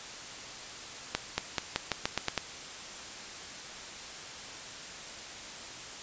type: accelerating click train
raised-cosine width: 0.2 ms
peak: -10 dBFS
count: 9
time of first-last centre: 1.15-2.377 s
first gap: 230 ms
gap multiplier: 0.88
effects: white hiss -43 dBFS RMS until 6.02 s + resampled to 16000 Hz